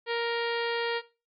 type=harmonic tone; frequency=467.8 Hz; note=A#4; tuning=6 cents sharp; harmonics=1 / 2 / 3 / 4 / 5 / 6 / 7 / 8 / 9 / 10; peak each=-29 / -35 / -39 / -36 / -41 / -41 / -41 / -47 / -43 / -48 dBFS; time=0.06-1.02 s; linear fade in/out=50 ms; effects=noise-tail reverb RT60 0.3 s tail -18 dB re dry + AAC 64 kbps